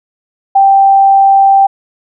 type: tone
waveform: sine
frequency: 784 Hz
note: G5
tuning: in tune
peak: -3 dBFS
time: 0.55-1.67 s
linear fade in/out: 10 ms
effects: none